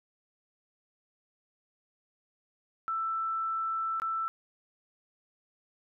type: tone with dropouts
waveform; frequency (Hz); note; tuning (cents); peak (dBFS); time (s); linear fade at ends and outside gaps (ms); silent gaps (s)
sine; 1327; E6; +11; -29; 2.88-4.28; 0; 3.999-4.019
effects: none

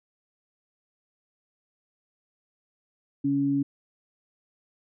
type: tone pair together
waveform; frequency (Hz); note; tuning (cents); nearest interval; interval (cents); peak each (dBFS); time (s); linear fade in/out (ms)
sine; 140 / 280; C#3 / C#4; +18 / +18; octave; 1200; -31 / -22; 3.24-3.63; 10
effects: none

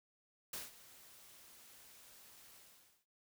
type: noise with ADSR envelope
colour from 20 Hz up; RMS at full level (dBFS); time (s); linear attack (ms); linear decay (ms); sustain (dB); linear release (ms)
white; -43; 0.53-3.06; 4; 170; -17; 510
effects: none

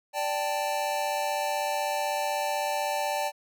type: chord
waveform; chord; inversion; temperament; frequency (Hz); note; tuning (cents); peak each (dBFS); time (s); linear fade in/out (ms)
square; D suspended fourth; none; equal; 587.3 / 784 / 880; D5 / G5 / A5; 0 / 0 / 0; -32; 0.13-3.32; 50
effects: none

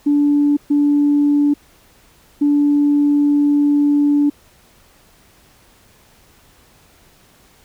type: tone bursts at uneven times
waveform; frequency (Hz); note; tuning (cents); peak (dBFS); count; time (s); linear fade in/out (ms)
sine; 290; D4; -22; -10; 3; 0.06-0.57 / 0.7-1.54 / 2.41-4.3; 10
effects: tanh soft clip ceiling -6 dBFS + pink hiss -51 dBFS RMS until 7.64 s

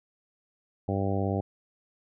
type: harmonic tone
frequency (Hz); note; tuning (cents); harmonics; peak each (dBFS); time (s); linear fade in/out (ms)
98; G2; 0; 1 / 2 / 3 / 4 / 5 / 6 / 7 / 8; -29 / -32 / -34 / -35 / -36 / -37 / -37 / -38; 0.88-1.41; 5
effects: none

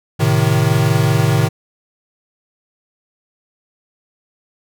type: chord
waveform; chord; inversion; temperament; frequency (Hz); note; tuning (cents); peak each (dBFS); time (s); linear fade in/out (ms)
square; A diminished; none; equal; 110 / 130.81 / 155.56; A2 / C3 / Eb3; 0 / 0 / 0; -17; 0.19-1.49; 20
effects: none

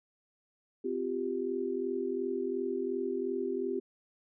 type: chord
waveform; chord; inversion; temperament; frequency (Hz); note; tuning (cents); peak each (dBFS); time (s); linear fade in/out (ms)
sine; C suspended fourth; none; equal with one note detuned; 257.6 / 349.2 / 392; C4 / F4 / G4; -27 / 0 / 0; -37 / -36 / -33; 0.84-3.8; 10
effects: none

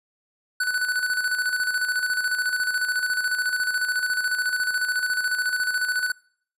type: tone with tremolo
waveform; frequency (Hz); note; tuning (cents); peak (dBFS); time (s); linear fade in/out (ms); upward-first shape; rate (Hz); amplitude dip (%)
square; 1493; F#6; +15; -21; 0.6-6.12; 5; square; 14; 50
effects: noise-tail reverb RT60 0.6 s tail -25 dB re dry + resampled to 32000 Hz

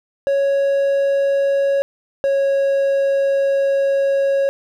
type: tone pair in turn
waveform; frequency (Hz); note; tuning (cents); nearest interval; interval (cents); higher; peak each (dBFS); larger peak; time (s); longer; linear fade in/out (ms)
triangle; 554.4 / 550.6; C#5 / C#5; 0 / -12; unison; 12; first; -12; neither; 0.27-1.82 / 2.24-4.49; second; 0
effects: none

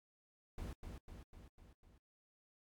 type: noise with echo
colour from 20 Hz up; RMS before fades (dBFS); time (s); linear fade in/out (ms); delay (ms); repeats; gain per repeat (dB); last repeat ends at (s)
brown; -45; 0.58-0.73; 2; 250; 5; -4; 1.98
effects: AAC 64 kbps

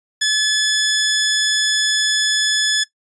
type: tone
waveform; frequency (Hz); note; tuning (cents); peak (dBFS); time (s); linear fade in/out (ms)
15% pulse; 1719; A6; -41; -8; 0.21-2.84; 10
effects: noise-tail reverb RT60 0.1 s tail -18 dB re dry + resampled to 22050 Hz

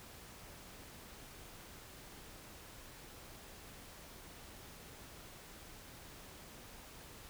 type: silence
effects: pink hiss -54 dBFS RMS until 7.29 s

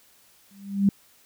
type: tone with exponential growth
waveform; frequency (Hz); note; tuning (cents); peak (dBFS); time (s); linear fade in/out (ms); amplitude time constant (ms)
sine; 198.6; G3; +23; -13; 0.51-0.89; 2; 82
effects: white hiss -58 dBFS RMS until 1.25 s

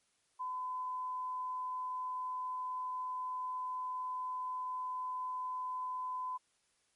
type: tone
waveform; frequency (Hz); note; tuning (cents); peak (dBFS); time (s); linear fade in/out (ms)
sine; 1012; B5; +42; -36; 0.39-6.38; 20
effects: white hiss -75 dBFS RMS until 6.95 s + MP3 48 kbps

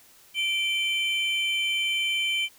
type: tone pair together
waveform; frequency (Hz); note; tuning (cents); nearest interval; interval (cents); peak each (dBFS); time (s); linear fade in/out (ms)
triangle; 2349 / 3070; D7 / G7; 0 / -37; perfect fourth; 463; -25; 0.34-2.49; 50
effects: white hiss -55 dBFS RMS until 2.58 s

